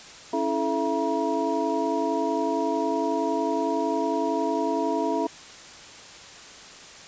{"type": "tone cluster", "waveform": "sine", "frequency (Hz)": [277.3, 328.2, 432.7, 671, 955], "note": ["C#4", "E4", "A4", "E5", "A#5"], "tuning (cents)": [1, -8, -29, 31, 42], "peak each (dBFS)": -29, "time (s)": [0.33, 5.27], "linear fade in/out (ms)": 5, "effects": ["white hiss -44 dBFS RMS until 7.07 s", "resampled to 16000 Hz"]}